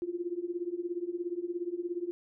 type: tone with tremolo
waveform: sine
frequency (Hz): 349.2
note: F4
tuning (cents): 0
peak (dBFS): -28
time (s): 0.02-2.11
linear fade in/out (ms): 0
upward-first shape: triangle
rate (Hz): 17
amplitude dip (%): 95
effects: none